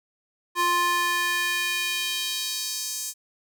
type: tone with high-pass filter sweep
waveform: square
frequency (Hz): 350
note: F4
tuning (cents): +4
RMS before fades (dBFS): -26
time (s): 0.55-3.14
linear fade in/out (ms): 50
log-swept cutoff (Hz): 860 to 7000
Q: 1.7
effects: none

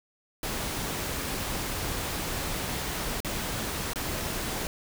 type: noise with dropouts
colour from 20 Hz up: pink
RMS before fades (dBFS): -32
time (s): 0.43-4.67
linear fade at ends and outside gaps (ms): 1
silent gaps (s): 3.204-3.247 / 3.934-3.958
effects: none

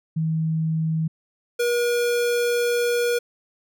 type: tone pair in turn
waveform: sine / square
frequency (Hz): 160 / 479.5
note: D#3 / A#4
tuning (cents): +49 / +49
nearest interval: octave + perfect fifth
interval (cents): 1900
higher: second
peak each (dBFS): -20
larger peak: neither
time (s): 0.16-1.08 / 1.59-3.19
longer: second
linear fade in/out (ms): 10
effects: none

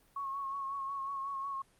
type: tone with vibrato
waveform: sine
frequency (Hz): 1098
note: C#6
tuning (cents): -17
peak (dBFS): -35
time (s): 0.16-1.62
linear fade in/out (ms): 5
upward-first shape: sine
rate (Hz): 5.5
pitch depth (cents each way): 34
effects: pink hiss -67 dBFS RMS until 1.79 s + Opus 32 kbps

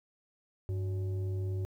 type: tone pair together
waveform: sine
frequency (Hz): 98 / 370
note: G2 / F#4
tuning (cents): 0 / 0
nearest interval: octave + major seventh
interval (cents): 2300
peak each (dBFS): -29 / -39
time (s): 0.69-1.65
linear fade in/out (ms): 0
effects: tanh soft clip ceiling -29 dBFS + 11-bit

